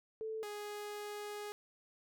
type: tone pair in turn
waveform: sine / sawtooth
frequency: 440 / 415.3 Hz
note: A4 / G#4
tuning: 0 / 0 cents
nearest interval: minor second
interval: 100 cents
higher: first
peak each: -38 / -38 dBFS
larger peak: neither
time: 0.21-0.43 / 0.43-1.52 s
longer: second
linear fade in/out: 0 ms
effects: none